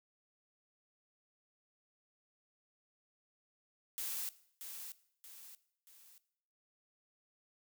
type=noise with echo; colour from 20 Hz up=blue; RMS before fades=-40 dBFS; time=3.98-4.29 s; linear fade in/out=0 ms; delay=630 ms; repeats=3; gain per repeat=-7 dB; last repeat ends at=6.18 s; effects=noise-tail reverb RT60 0.7 s tail -18 dB re dry

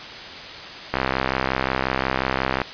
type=click train; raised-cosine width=0.5 ms; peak=-5 dBFS; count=111; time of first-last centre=0.94-2.617 s; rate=65.6 Hz; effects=white hiss -35 dBFS RMS until 2.73 s + resampled to 11025 Hz

